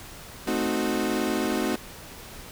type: chord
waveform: 35% pulse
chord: A diminished seventh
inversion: none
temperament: equal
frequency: 220 / 261.6 / 311.1 / 370 Hz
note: A3 / C4 / Eb4 / Gb4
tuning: 0 / 0 / 0 / 0 cents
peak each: -28 dBFS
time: 0.47-1.76 s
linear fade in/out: 5 ms
effects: pink hiss -43 dBFS RMS until 2.51 s